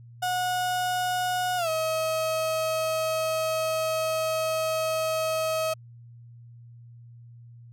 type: tone with pitch glide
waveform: 35% pulse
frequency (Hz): 728 to 637.4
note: F#5 to D#5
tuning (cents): -28 to +42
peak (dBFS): -23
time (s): 0.22-5.74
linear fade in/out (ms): 10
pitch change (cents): -230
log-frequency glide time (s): 1.57-1.69
effects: added 118 Hz sine -45 dBFS peak until 7.72 s